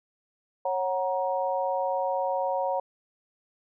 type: tone cluster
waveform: sine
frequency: 549 / 741 / 941 Hz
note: C#5 / F#5 / A#5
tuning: -17 / +2 / +16 cents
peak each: -28 / -30 / -30 dBFS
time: 0.65-2.8 s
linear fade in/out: 5 ms
effects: none